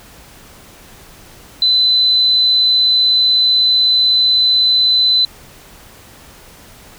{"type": "tone", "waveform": "sine", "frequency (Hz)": 4022, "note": "B7", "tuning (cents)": 31, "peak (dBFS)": -9, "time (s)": [1.62, 5.25], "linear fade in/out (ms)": 2, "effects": ["pink hiss -41 dBFS RMS until 6.98 s"]}